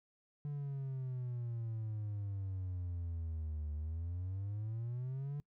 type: exponential two-way sweep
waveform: triangle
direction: down then up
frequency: 146.83 to 74.1 to 146.83 Hz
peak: -35 dBFS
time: 0.45-5.4 s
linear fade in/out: 0 ms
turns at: 3.72 s
effects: noise-tail reverb RT60 0.1 s tail -25 dB re dry + tanh soft clip ceiling -31 dBFS